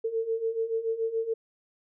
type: beating tone pair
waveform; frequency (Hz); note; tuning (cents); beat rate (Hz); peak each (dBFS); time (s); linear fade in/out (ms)
sine; 446.6 / 453.6; A4 / A#4; +26 / -47; 7; -32 / -28; 0.04-1.34; 10
effects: none